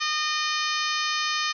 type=harmonic tone with a mistuned harmonic; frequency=611 Hz; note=D#5; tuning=32 cents flat; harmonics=2 / 3 / 4 / 5 / 6 / 7 / 8 / 9 / 10; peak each=-29 / -31 / -32 / -33 / -34 / -34 / -35 / -36 / -36 dBFS; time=0-1.53 s; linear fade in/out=20 ms; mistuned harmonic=9; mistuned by=-57 cents; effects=none